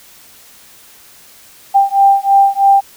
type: beating tone pair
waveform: sine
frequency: 789 / 792.1 Hz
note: G5 / G5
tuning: +11 / +18 cents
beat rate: 3.1 Hz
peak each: -10 dBFS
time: 1.74-2.81 s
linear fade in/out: 20 ms
effects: white hiss -42 dBFS RMS until 2.96 s